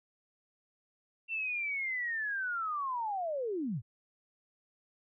sine linear sweep, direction down, 2710 to 93.3 Hz, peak -32 dBFS, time 1.28-3.82 s, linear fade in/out 50 ms, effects none

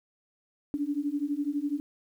sine beating tone pair, 282.7 / 294.7 Hz, C#4 / D4, +34 / +6 cents, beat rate 12 Hz, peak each -31 / -30 dBFS, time 0.74-1.8 s, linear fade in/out 0 ms, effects 10-bit

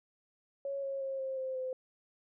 sine tone with pitch steps, 554 / 546.1 / 538.2 / 530.5 / 522.9 / 515.4 Hz, C#5 / C#5 / C5 / C5 / C5 / C5, -1 / -26 / +49 / +24 / -1 / -26 cents, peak -34 dBFS, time 0.65-1.73 s, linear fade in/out 2 ms, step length 180 ms, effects none

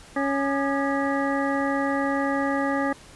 harmonic tone with a mistuned harmonic, 277.2 Hz, C#4, in tune, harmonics 1 / 2 / 3 / 4 / 6 / 7, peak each -25 / -28 / -30 / -31 / -33 / -33 dBFS, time 0.16-2.93 s, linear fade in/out 5 ms, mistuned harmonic 4, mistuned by +150 cents, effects pink hiss -48 dBFS RMS until 3.15 s + resampled to 24000 Hz

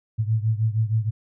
sine beating tone pair, 108.4 / 114.8 Hz, A2 / A#2, -25 / -26 cents, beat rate 6.4 Hz, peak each -21 / -24 dBFS, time 0.18-1.11 s, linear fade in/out 20 ms, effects none

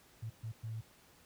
sine tone bursts at uneven times, 111.6 Hz, A2, 25 cents sharp, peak -38 dBFS, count 3, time 0.22-0.3 / 0.43-0.52 / 0.63-0.81 s, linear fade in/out 10 ms, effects pink hiss -63 dBFS RMS until 1.25 s + high-pass 60 Hz 12 dB/octave

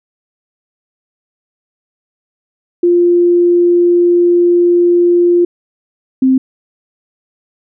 sine tone pair in turn, 349.2 / 261.6 Hz, F4 / C4, 0 / 0 cents, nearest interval perfect fourth, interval 500 cents, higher first, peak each -6 dBFS, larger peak neither, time 2.83-5.45 / 6.22-6.38 s, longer first, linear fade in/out 5 ms, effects none

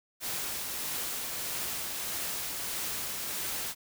white noise with tremolo, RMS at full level -34 dBFS, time 0.2-3.75 s, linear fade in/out 50 ms, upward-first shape triangle, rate 1.6 Hz, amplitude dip 25%, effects none

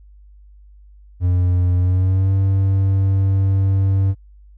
triangle tone with pitch glide, 89.8 to 96.8 Hz, F2 to G2, +49 to -21 cents, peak -11 dBFS, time 1.2-4.15 s, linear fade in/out 50 ms, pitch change +130 cents, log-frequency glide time 1.77-2.33 s, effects added 50 Hz sine -42 dBFS peak until 4.57 s

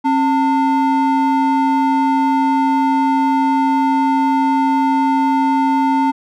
triangle ring-modulated tone, 584 Hz, D5, 10 cents flat, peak -7 dBFS, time 0.04-6.12 s, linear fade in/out 20 ms, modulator 314 Hz, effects none

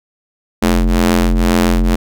sawtooth ring-modulated tone, 87.31 Hz, F2, in tune, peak -3 dBFS, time 0.62-1.96 s, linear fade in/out 10 ms, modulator 132 Hz, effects none

